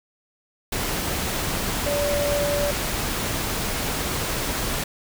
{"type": "tone in noise", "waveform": "sine", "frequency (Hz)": 578, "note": "D5", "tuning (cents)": -28, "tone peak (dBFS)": -22, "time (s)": [1.86, 2.71], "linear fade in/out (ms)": 5, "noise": "pink", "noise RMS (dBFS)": -26, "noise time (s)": [0.72, 4.84], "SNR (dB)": 1, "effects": []}